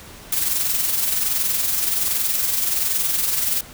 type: noise with amplitude modulation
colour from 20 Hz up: blue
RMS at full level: -19 dBFS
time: 0.32-3.61 s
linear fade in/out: 5 ms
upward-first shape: sine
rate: 21.3 Hz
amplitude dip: 45%
effects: pink hiss -41 dBFS RMS until 3.73 s